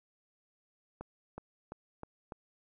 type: accelerating click train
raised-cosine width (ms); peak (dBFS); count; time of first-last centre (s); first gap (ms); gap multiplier
1; -28; 5; 1.01-2.322; 370; 0.92
effects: none